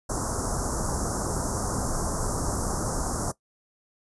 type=band-stop noise; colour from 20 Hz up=pink; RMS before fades=-28 dBFS; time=0.09-3.32 s; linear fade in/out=10 ms; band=1400 to 5600 Hz; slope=48 dB/octave; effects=noise-tail reverb RT60 0.1 s tail -18 dB re dry + resampled to 24000 Hz